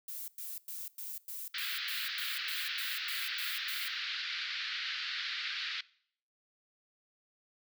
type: noise bursts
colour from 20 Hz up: violet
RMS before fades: -42 dBFS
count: 13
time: 0.08-3.88 s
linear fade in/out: 2 ms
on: 200 ms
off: 100 ms
type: band-pass noise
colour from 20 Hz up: white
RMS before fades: -38 dBFS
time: 1.54-5.81 s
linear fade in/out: 5 ms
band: 1400 to 4500 Hz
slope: 48 dB/octave
effects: noise-tail reverb RT60 0.6 s tail -21 dB re dry